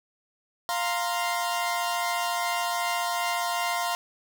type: chord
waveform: sawtooth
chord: F suspended fourth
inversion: none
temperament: equal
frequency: 698.5 / 932.3 / 1046.5 Hz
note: F5 / Bb5 / C6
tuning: 0 / 0 / 0 cents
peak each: -25 / -28 / -27 dBFS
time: 0.69-3.95 s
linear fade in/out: 0 ms
effects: none